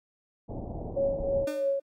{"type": "low-pass noise", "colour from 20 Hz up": "pink", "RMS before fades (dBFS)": -36, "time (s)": [0.48, 1.46], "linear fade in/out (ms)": 20, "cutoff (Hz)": 780, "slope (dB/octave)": 48}
{"type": "tone with tremolo", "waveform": "sine", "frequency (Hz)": 552, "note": "C#5", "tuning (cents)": -7, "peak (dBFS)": -22, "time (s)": [0.96, 1.8], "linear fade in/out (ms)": 10, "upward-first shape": "triangle", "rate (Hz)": 3.1, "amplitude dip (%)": 75}
{"type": "tone with exponential decay", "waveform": "30% pulse", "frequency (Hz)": 301, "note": "D4", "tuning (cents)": 43, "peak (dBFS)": -27, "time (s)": [1.47, 1.82], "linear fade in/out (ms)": 5, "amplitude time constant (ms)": 74}
{"effects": ["MP3 64 kbps"]}